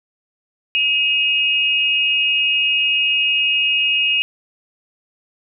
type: tone pair together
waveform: sine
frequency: 2541 / 2852 Hz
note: D#7 / F7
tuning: +36 / +36 cents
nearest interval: major second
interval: 200 cents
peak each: -17 dBFS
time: 0.75-4.22 s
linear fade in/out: 0 ms
effects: none